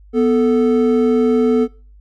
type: tone pair together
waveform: triangle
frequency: 246.9 / 440 Hz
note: B3 / A4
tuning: 0 / 0 cents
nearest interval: minor seventh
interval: 1000 cents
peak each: -12 dBFS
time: 0.13-1.68 s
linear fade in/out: 50 ms
effects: noise-tail reverb RT60 0.4 s tail -23 dB re dry + added 50 Hz sine -41 dBFS peak until 2 s